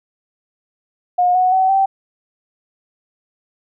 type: tone with pitch steps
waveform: sine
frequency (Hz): 718 / 736.9 / 756.3 / 776.2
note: F5 / F#5 / F#5 / G5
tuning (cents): +48 / -7 / +38 / -17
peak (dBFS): -11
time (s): 1.18-1.86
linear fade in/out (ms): 10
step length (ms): 170
effects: none